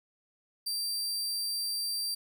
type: tone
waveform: sawtooth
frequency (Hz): 4699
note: D8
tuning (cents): 0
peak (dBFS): -28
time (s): 0.66-2.15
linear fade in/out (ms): 10
effects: none